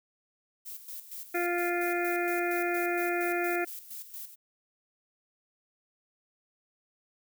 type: noise with tremolo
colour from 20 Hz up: violet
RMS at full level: -41 dBFS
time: 0.65-4.36 s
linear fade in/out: 20 ms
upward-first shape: square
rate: 4.3 Hz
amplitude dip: 65%
type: harmonic tone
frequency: 349.2 Hz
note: F4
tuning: in tune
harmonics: 1 / 2 / 4 / 5 / 6 / 7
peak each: -30 / -33 / -36 / -37 / -38 / -38 dBFS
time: 1.34-3.65 s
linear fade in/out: 10 ms
effects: none